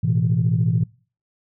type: chord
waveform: sine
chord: A suspended second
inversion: none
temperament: just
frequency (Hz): 110 / 123.75 / 165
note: A2 / B2 / E3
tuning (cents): 0 / +4 / +2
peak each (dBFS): -20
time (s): 0.03-0.84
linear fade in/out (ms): 10
effects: noise-tail reverb RT60 0.4 s tail -23 dB re dry + tanh soft clip ceiling -9 dBFS